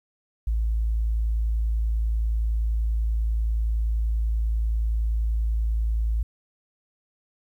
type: tone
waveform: sine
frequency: 55.2 Hz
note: A1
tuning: 6 cents sharp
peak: -20 dBFS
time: 0.47-6.23 s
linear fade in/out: 5 ms
effects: tanh soft clip ceiling -16 dBFS + 10-bit